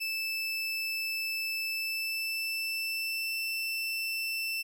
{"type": "tone with pitch glide", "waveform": "30% pulse", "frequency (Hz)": [2635, 2667], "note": ["E7", "E7"], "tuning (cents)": [-1, 20], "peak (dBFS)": -28, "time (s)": [0, 4.63], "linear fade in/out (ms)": 20, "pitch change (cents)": 21, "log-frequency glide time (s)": [1.65, 3.35], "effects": []}